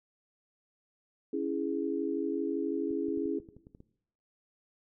sine chord, C# minor, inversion none, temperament equal, 277.2 / 329.6 / 415.3 Hz, C#4 / E4 / G#4, 0 / 0 / 0 cents, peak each -34 dBFS, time 1.33-3.39 s, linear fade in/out 5 ms
clicks, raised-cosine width 3 ms, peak -38 dBFS, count 10, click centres 2.909 / 3.085 / 3.175 / 3.257 / 3.401 / 3.488 / 3.566 / 3.669 / 3.749 / 3.804 s
effects noise-tail reverb RT60 0.7 s tail -17 dB re dry

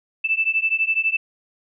sine beating tone pair, 2637 / 2649 Hz, E7 / E7, 0 / +8 cents, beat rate 12 Hz, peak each -21 dBFS, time 0.24-1.17 s, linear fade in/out 10 ms, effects none

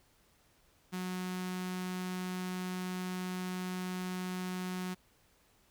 sawtooth tone with notch filter, 183 Hz, F#3, 19 cents flat, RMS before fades -38 dBFS, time 0.92-4.95 s, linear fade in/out 20 ms, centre 520 Hz, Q 1.4, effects pink hiss -68 dBFS RMS until 5.7 s

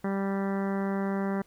harmonic tone, 196 Hz, G3, in tune, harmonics 1 / 2 / 3 / 4 / 5 / 6 / 7 / 8 / 9 / 10, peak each -28 / -34 / -38 / -40 / -42 / -44 / -45 / -46 / -47 / -48 dBFS, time 0.04-1.42 s, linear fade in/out 5 ms, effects pink hiss -63 dBFS RMS until 1.46 s

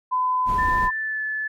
sine tone, 1011 Hz, B5, 40 cents sharp, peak -19 dBFS, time 0.11-0.91 s, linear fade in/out 20 ms
brown noise, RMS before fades -29 dBFS, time 0.45-0.9 s, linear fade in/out 50 ms
sine tone with pitch glide, 1780 to 1733.3 Hz, A6 to A6, +20 to -26 cents, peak -24 dBFS, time 0.58-1.48 s, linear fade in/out 10 ms, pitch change -46 cents, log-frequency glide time 0.81-1.22 s
effects none

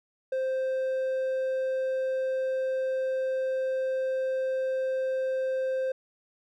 sine tone with hard clipping, 523.3 Hz, C5, in tune, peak -27 dBFS, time 0.32-5.92 s, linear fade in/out 5 ms, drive 3 dB, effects none

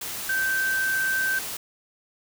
sine tone in noise, 1555 Hz, G6, 14 cents flat, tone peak -22 dBFS, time 0.29-1.39 s, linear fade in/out 5 ms, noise white, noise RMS -33 dBFS, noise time 0.01-1.57 s, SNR +8 dB, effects none

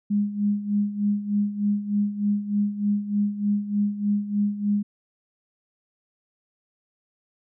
sine tone with tremolo, 205.3 Hz, G#3, 20 cents flat, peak -18 dBFS, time 0.1-4.83 s, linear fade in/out 10 ms, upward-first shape sine, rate 3.3 Hz, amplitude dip 75%, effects none

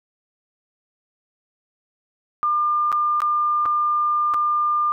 sine tone with dropouts, 1200 Hz, D6, 37 cents sharp, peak -17 dBFS, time 2.43-4.92 s, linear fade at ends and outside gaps 0 ms, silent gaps 2.918-2.926 / 3.204-3.219 / 3.655-3.66 / 4.338-4.343 s, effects none

